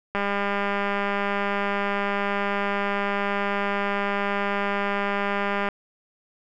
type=click train; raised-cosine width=0.5 ms; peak=-11 dBFS; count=1114; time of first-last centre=0.15-5.687 s; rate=201 Hz; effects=none